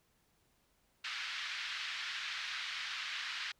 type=band-pass noise; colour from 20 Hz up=pink; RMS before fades=-41 dBFS; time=1.04-3.52 s; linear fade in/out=5 ms; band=1500 to 4500 Hz; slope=24 dB/octave; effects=pink hiss -74 dBFS RMS until 3.59 s